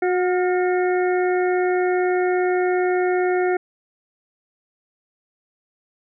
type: harmonic tone with a mistuned harmonic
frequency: 363.5 Hz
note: F#4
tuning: 31 cents flat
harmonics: 1 / 2 / 4 / 5 / 6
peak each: -18 / -24 / -30 / -32 / -34 dBFS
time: 0.02-3.57 s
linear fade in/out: 5 ms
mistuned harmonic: 4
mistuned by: -42 cents
effects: none